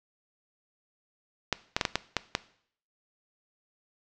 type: clicks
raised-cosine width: 0.2 ms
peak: -7 dBFS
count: 7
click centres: 1.527 / 1.765 / 1.812 / 1.852 / 1.956 / 2.167 / 2.351 s
effects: noise-tail reverb RT60 0.6 s tail -18 dB re dry + low-pass 7000 Hz 12 dB/octave